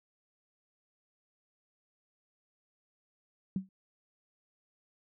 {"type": "tone with exponential decay", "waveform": "sine", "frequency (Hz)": 190.1, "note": "F#3", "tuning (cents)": 47, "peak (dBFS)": -26, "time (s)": [3.56, 3.69], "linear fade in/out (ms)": 2, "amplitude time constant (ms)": 27, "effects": []}